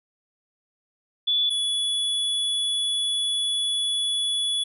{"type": "tone pair in turn", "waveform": ["sine", "square"], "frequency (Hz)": [3446, 3410], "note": ["A7", "G#7"], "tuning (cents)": [-37, 45], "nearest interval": "unison", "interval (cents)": 18, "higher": "first", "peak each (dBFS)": [-19, -23], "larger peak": "first", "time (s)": [[1.27, 1.5], [1.5, 4.64]], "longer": "second", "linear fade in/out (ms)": 10, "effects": ["resampled to 32000 Hz"]}